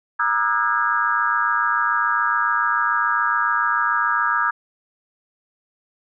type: tone cluster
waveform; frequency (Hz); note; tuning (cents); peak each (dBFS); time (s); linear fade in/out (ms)
sine; 948 / 1209 / 1316 / 1450 / 1638; A#5 / D6 / E6 / F#6 / G#6; +29 / +50 / -3 / -35 / -24; -25 / -23 / -23 / -26 / -22; 0.19-4.51; 10
effects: none